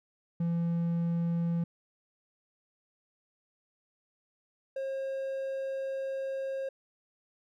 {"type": "tone pair in turn", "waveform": "triangle", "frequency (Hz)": [169.3, 537.5], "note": ["E3", "C5"], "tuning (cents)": [46, 47], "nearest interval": "octave + minor sixth", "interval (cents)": 2001, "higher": "second", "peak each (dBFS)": [-25, -30], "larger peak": "first", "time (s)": [[0.4, 1.64], [4.76, 6.69]], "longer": "second", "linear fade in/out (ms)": 5, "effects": []}